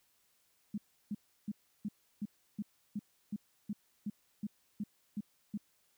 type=tone bursts; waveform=sine; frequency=207.7 Hz; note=G#3; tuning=in tune; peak=-34 dBFS; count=14; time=0.74-5.576 s; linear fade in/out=5 ms; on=39 ms; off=330 ms; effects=white hiss -73 dBFS RMS until 5.97 s